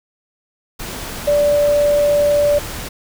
sine tone in noise, 583 Hz, D5, 13 cents flat, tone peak -11 dBFS, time 1.27-2.59 s, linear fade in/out 10 ms, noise pink, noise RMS -28 dBFS, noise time 0.79-2.89 s, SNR +14 dB, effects none

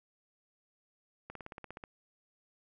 slowing click train, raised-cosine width 0.5 ms, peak -29 dBFS, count 10, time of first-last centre 1.3-1.838 s, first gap 53 ms, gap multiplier 1.03, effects none

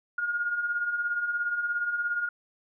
sine beating tone pair, 1411 / 1428 Hz, F6 / F6, +17 / +38 cents, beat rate 17 Hz, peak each -35 / -27 dBFS, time 0.18-2.29 s, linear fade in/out 5 ms, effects none

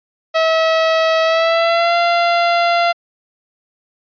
sawtooth tone with pitch glide, 646 to 688.4 Hz, E5 to F5, -35 to -25 cents, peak -8 dBFS, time 0.34-2.93 s, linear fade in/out 20 ms, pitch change +110 cents, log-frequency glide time 1.23-1.96 s, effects resampled to 11025 Hz

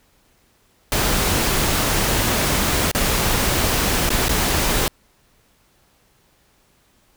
pink noise with dropouts, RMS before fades -19 dBFS, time 0.92-4.88 s, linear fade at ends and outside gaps 1 ms, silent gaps 2.914-2.949 / 4.092-4.103 / 4.284-4.292 s, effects pink hiss -59 dBFS RMS until 7.16 s

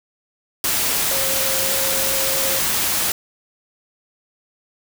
sine tone in noise, 537 Hz, C5, 45 cents sharp, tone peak -27 dBFS, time 1.11-2.59 s, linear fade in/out 2 ms, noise white, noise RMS -20 dBFS, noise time 0.64-3.12 s, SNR -10 dB, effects none

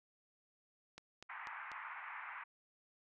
click train, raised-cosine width 0.2 ms, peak -33 dBFS, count 4, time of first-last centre 0.98-1.717 s, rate 4.07 Hz
pink band-pass noise, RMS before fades -48 dBFS, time 1.29-2.44 s, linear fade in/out 10 ms, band 870 to 2300 Hz, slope 48 dB/octave
effects none

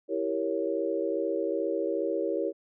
sine chord, E diminished seventh, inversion none, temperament equal, 329.6 / 392 / 466.2 / 554.4 Hz, E4 / G4 / Bb4 / Db5, 0 / 0 / 0 / 0 cents, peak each -32 dBFS, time 0.08-2.53 s, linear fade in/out 50 ms, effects none

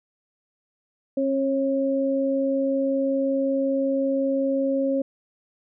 sine tone pair together, 270.4 / 545 Hz, C#4 / C#5, -43 / -29 cents, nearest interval octave, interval 1214 cents, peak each -23 dBFS, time 1.17-5.02 s, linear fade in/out 5 ms, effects none

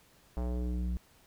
square tone with low-pass filter sweep, 61 Hz, B1, 21 cents flat, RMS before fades -33 dBFS, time 0.37-0.97 s, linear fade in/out 0 ms, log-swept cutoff 850 to 150 Hz, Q 1.4, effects pink hiss -63 dBFS RMS until 1.26 s

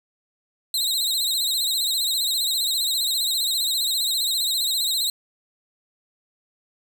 sawtooth tone with vibrato, 3943 Hz, B7, 4 cents flat, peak -18 dBFS, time 0.74-5.1 s, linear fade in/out 2 ms, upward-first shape sine, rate 15 Hz, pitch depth 100 cents each way, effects none

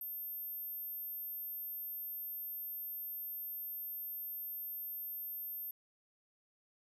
sine tone, 13290 Hz, G#9, in tune, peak -40 dBFS, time 0.01-5.71 s, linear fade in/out 2 ms, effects none

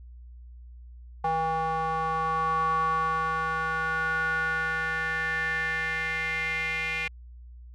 square tone with band-pass filter sweep, 161 Hz, E3, 41 cents flat, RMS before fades -28 dBFS, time 1.24-7.08 s, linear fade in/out 5 ms, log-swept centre 880 to 2300 Hz, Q 6.4, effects added 60 Hz sine -43 dBFS peak until 7.74 s

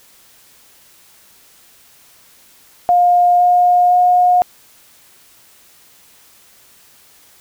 sine tone with pitch steps, 709 / 714 / 719 Hz, F5 / F5 / F#5, +26 / +38 / -50 cents, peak -8 dBFS, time 2.89-4.42 s, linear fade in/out 0 ms, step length 510 ms, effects white hiss -48 dBFS RMS until 7.4 s

